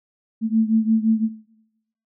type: beating tone pair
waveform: sine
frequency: 220 / 225.8 Hz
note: A3 / A3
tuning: 0 / +45 cents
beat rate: 5.8 Hz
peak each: -19 dBFS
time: 0.41-1.29 s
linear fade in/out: 50 ms
effects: noise-tail reverb RT60 0.8 s tail -18 dB re dry